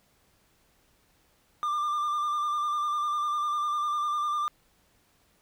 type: tone with vibrato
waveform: triangle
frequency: 1192 Hz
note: D6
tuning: 25 cents sharp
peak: -24 dBFS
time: 1.63-4.48 s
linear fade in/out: 0 ms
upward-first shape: square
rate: 10 Hz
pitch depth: 21 cents each way
effects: pink hiss -66 dBFS RMS until 5.41 s